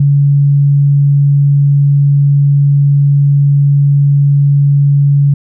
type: tone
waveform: sine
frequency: 141.8 Hz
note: C#3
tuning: 40 cents sharp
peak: -5 dBFS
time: 0-5.34 s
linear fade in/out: 5 ms
effects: none